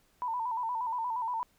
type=tone with vibrato; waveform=sine; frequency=945 Hz; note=A#5; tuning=23 cents sharp; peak=-30 dBFS; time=0.22-1.43 s; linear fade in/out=0 ms; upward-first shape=square; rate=8.5 Hz; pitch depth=79 cents each way; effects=pink hiss -68 dBFS RMS until 1.58 s